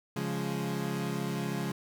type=chord; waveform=30% pulse; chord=Db major; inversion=none; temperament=equal; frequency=138.59 / 174.61 / 207.7 Hz; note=Db3 / F3 / Ab3; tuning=0 / 0 / 0 cents; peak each=-33 dBFS; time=0.16-1.72 s; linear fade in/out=5 ms; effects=none

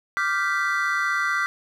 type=chord; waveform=triangle; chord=G dominant seventh; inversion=second; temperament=equal with one note detuned; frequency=1174.7 / 1396.9 / 1552.7 / 1975.5 Hz; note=D6 / F6 / G6 / B6; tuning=0 / 0 / -17 / 0 cents; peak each=-25 dBFS; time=0.17-1.46 s; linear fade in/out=0 ms; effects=none

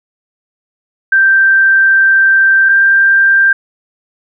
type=tone pair in turn; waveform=sine; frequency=1568 / 1582.6 Hz; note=G6 / G6; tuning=0 / +16 cents; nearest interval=unison; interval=16 cents; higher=second; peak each=-5 dBFS; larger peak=neither; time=1.12-2.69 / 2.69-3.53 s; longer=first; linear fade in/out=5 ms; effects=none

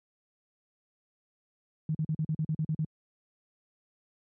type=tone bursts; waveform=sine; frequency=155.8 Hz; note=D#3; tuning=3 cents sharp; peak=-26 dBFS; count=10; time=1.89-2.847 s; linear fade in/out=2 ms; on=57 ms; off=43 ms; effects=high-pass 80 Hz 12 dB/octave

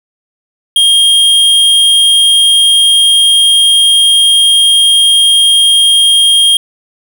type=tone; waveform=square; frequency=3230 Hz; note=G#7; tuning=49 cents flat; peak=-5 dBFS; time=0.76-6.57 s; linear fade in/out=2 ms; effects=none

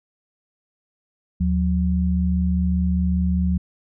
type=tone pair together; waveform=sine; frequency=76.2 / 181.24 Hz; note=D#2 / F#3; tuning=-36 / -36 cents; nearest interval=octave + minor third; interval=1500 cents; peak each=-20 dBFS; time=1.4-3.58 s; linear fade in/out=10 ms; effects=none

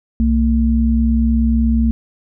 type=tone pair together; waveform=sine; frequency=63.8 / 227.4 Hz; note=C2 / A#3; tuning=-43 / -43 cents; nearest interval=octave + minor seventh; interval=2200 cents; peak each=-14 dBFS; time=0.2-1.91 s; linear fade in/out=0 ms; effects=none

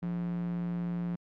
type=tone with high-pass filter; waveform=square; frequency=58.27 Hz; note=A#1; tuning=in tune; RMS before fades=-33 dBFS; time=0.02-1.16 s; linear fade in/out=10 ms; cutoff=170 Hz; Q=5.2; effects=low-pass 2000 Hz 12 dB/octave + MP3 96 kbps

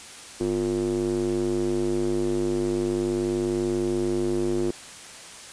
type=tone with band-pass filter; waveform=square; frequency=50.2 Hz; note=G1; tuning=42 cents sharp; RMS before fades=-25 dBFS; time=0.4-4.71 s; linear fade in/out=5 ms; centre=340 Hz; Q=4.5; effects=white hiss -42 dBFS RMS until 5.52 s + resampled to 22050 Hz

